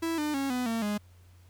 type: tone with pitch steps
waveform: 45% pulse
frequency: 329.6 / 300.5 / 274 / 249.8 / 227.7 / 207.6 Hz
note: E4 / D4 / C#4 / B3 / A#3 / G#3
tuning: 0 / +40 / -20 / +20 / -40 / 0 cents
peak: -28 dBFS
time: 0.02-0.98 s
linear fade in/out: 10 ms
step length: 160 ms
effects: added 89 Hz sine -53 dBFS peak until 1.49 s + pink hiss -65 dBFS RMS until 1.49 s